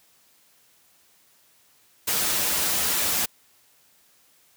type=noise with comb filter; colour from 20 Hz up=white; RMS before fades=-24 dBFS; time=2.07-3.26 s; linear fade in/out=10 ms; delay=7.5 ms; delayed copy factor=-0.5; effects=white hiss -60 dBFS RMS until 4.56 s + high-pass 60 Hz 12 dB/octave